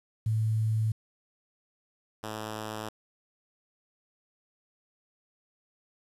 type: tone pair in turn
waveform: sine / 5% pulse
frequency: 110 / 108.42 Hz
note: A2 / A2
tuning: 0 / -25 cents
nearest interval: unison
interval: 25 cents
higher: first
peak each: -24 dBFS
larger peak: neither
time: 0.26-0.92 / 2.23-2.89 s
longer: neither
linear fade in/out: 5 ms
effects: resampled to 32000 Hz + 9-bit